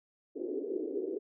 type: band-pass noise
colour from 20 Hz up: white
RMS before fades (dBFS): -36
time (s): 0.35-1.19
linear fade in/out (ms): 20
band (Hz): 300 to 440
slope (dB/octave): 48
effects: none